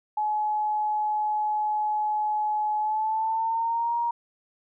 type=tone with pitch glide; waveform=sine; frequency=849 to 942 Hz; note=G#5 to A#5; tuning=+38 to +18 cents; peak=-23 dBFS; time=0.17-4.11 s; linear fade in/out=5 ms; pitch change=+180 cents; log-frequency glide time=2.78-3.95 s; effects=none